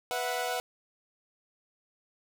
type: chord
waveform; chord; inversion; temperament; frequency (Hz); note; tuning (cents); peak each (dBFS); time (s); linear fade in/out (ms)
sawtooth; B suspended fourth; none; equal with one note detuned; 493.9 / 659.3 / 736.6; B4 / E5 / F#5; 0 / 0 / -8; -31 / -33 / -29; 0.11-0.6; 0
effects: none